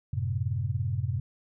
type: chord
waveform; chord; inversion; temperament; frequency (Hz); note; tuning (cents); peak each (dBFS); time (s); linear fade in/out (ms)
sine; F# diminished; none; equal; 92.5 / 110 / 130.81; F#2 / A2 / C3; 0 / 0 / 0; -31; 0.13-1.2; 5
effects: none